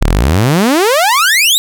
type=exponential sweep; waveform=sawtooth; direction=up; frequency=31.63 to 3951 Hz; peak=-4 dBFS; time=0.01-1.58 s; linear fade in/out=0 ms; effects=none